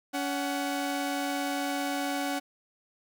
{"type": "tone pair together", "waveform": "sawtooth", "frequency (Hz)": [281.9, 745.9], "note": ["C#4", "F#5"], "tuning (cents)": [29, 14], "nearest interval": "octave + perfect fourth", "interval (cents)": 1685, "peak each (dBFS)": [-27, -29], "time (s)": [0.13, 2.4], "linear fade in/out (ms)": 20, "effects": []}